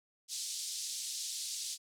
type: band-pass noise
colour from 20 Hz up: pink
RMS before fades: -40 dBFS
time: 0.28-1.78 s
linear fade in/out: 50 ms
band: 4100 to 9400 Hz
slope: 24 dB/octave
effects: none